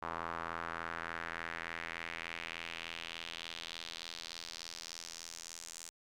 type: tone with band-pass filter sweep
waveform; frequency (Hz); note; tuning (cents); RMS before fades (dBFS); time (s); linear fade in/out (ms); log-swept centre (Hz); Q
sawtooth; 83.4; E2; +21; -44; 0.02-5.9; 10; 1100 to 7300; 2.3
effects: none